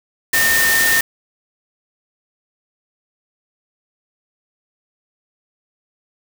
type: tone in noise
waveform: sine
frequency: 1819 Hz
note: A#6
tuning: 43 cents flat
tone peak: -14 dBFS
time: 0.33-1.01 s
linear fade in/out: 5 ms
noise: white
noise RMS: -18 dBFS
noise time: 0.33-1.01 s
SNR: +1 dB
effects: none